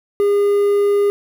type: tone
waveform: triangle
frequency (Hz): 406.3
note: G#4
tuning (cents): -38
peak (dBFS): -10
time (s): 0.2-1.1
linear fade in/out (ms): 0
effects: 7-bit